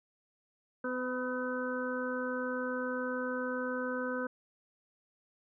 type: harmonic tone with a mistuned harmonic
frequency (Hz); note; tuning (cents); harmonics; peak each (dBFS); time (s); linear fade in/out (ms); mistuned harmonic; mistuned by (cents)
252.9; B3; +41; 1 / 2 / 4 / 5 / 6; -37 / -36 / -44 / -43 / -39; 0.84-4.27; 5; 4; -29
effects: none